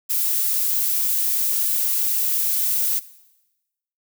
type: noise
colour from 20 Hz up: violet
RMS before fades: -21 dBFS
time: 0.09-3 s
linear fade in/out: 20 ms
effects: noise-tail reverb RT60 1.0 s tail -18 dB re dry